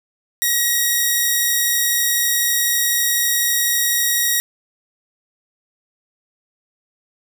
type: tone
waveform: 5% pulse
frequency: 1896 Hz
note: A#6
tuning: 29 cents sharp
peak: -5 dBFS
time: 0.42-4.4 s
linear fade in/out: 0 ms
effects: none